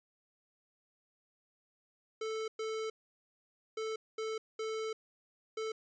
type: tone bursts at uneven times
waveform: square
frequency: 440 Hz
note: A4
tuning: in tune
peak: -36 dBFS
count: 6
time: 2.21-2.48 / 2.59-2.9 / 3.77-3.96 / 4.18-4.38 / 4.59-4.93 / 5.57-5.72 s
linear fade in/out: 5 ms
effects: resampled to 16000 Hz